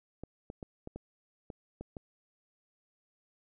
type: clicks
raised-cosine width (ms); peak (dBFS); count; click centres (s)
2; -28; 8; 0.236 / 0.501 / 0.628 / 0.874 / 0.96 / 1.502 / 1.81 / 1.968
effects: none